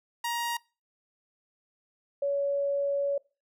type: tone pair in turn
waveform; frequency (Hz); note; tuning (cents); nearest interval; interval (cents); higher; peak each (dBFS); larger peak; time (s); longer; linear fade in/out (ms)
sawtooth / sine; 943 / 563; A#5 / C#5; +20 / +27; major sixth; 893; first; -25; neither; 0.24-0.57 / 2.22-3.18; second; 5
effects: noise-tail reverb RT60 0.3 s tail -23 dB re dry